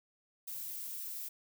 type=noise; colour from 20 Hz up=violet; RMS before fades=-42 dBFS; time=0.47-1.29 s; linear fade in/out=10 ms; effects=none